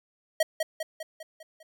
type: tone with echo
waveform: square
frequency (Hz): 637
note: D#5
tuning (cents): +41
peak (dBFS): -20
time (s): 0.4-0.43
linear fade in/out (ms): 5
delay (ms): 200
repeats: 6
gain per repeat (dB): -5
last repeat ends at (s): 1.63
effects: none